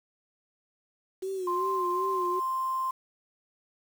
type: tone with vibrato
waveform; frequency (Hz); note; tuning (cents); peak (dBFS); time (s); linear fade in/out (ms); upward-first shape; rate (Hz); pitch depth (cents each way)
sine; 370.8; F#4; +4; -30; 1.22-2.4; 10; sine; 2.6; 75
type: tone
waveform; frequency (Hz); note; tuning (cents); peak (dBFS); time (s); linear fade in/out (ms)
sine; 1046.5; C6; 0; -27; 1.47-2.91; 5
effects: 8-bit